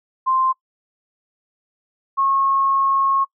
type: tone pair in turn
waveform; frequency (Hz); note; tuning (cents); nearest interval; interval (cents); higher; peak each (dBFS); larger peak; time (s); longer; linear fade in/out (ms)
sine; 1046.5 / 1088.8; C6 / C#6; 0 / -31; minor second; 69; second; -15; neither; 0.26-0.53 / 2.17-3.25; second; 20
effects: noise-tail reverb RT60 0.1 s tail -22 dB re dry